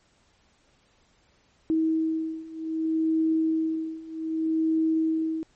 sine beating tone pair, 319.8 / 320.44 Hz, D#4 / E4, +48 / -49 cents, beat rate 0.64 Hz, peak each -27 / -25 dBFS, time 1.7-5.43 s, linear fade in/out 0 ms, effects pink hiss -64 dBFS RMS until 5.55 s + MP3 32 kbps

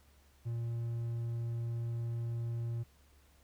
triangle tone, 116.9 Hz, A#2, 5 cents sharp, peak -32 dBFS, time 0.45-2.84 s, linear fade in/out 20 ms, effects added 70 Hz sine -63 dBFS peak until 3.43 s + pink hiss -68 dBFS RMS until 3.43 s

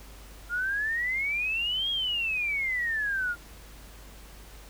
sine exponential two-way sweep, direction up then down, 1396.9 to 3300 to 1396.9 Hz, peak -26 dBFS, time 0.49-3.36 s, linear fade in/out 50 ms, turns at 1.9 s, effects added 50 Hz sine -47 dBFS peak until 4.69 s + pink hiss -51 dBFS RMS until 4.69 s

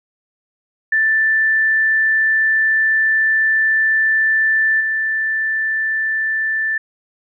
sine tone with level steps, 1766 Hz, A6, 6 cents sharp, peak -12 / -16 dBFS, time 0.92-6.78 s, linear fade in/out 5 ms, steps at 4.8 s, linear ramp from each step 10 ms, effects none

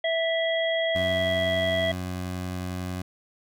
harmonic tone, 657 Hz, E5, 6 cents flat, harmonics 1 / 3 / 5, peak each -24 / -29 / -31 dBFS, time 0.04-1.92 s, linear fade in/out 5 ms
20% pulse tone, 91.1 Hz, F#2, 26 cents flat, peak -25 dBFS, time 0.95-3.02 s, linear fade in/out 5 ms
effects none

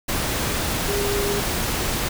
sine tone in noise, 404.6 Hz, G#4, 45 cents flat, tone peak -23 dBFS, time 0.88-1.4 s, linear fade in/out 10 ms, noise pink, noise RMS -24 dBFS, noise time 0.08-2.09 s, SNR -2 dB, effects none

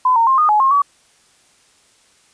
sine tone with pitch steps, 1013 / 918 / 1060 / 1229 / 845 / 1071 / 1139 Hz, B5 / A#5 / C6 / D#6 / G#5 / C6 / C#6, +44 / -27 / +22 / -22 / +30 / +40 / +47 cents, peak -10 dBFS, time 0.05-0.82 s, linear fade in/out 5 ms, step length 110 ms, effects white hiss -54 dBFS RMS until 2.33 s + resampled to 22050 Hz

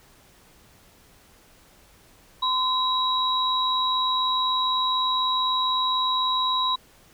sine tone pair together, 1027 / 3871 Hz, C6 / B7, -33 / -35 cents, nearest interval octave + major seventh, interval 2298 cents, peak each -23 / -24 dBFS, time 2.42-6.76 s, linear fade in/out 10 ms, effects pink hiss -55 dBFS RMS until 7.13 s

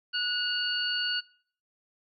sine tone cluster, 1469 / 2848 / 4459 Hz, F#6 / F7 / C#8, -13 / +33 / +9 cents, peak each -31 dBFS, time 0.13-1.21 s, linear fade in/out 20 ms, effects noise-tail reverb RT60 0.5 s tail -20 dB re dry + MP3 64 kbps

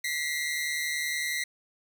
sawtooth tone pair together, 1942.3 / 2093 Hz, B6 / C7, -29 / 0 cents, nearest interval minor second, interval 129 cents, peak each -28 dBFS, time 0.04-1.44 s, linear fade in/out 5 ms, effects none

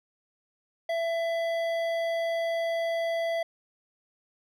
sine tone with hard clipping, 667 Hz, E5, 20 cents sharp, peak -28 dBFS, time 0.89-3.43 s, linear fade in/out 5 ms, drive 11 dB, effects none

